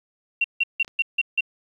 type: tone bursts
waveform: sine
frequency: 2741 Hz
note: F7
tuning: 33 cents flat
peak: -17 dBFS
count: 6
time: 0.41-1.408 s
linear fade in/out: 5 ms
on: 33 ms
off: 160 ms
type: clicks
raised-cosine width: 0.2 ms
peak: -25 dBFS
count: 2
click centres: 0.847 / 0.879 s
effects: 9-bit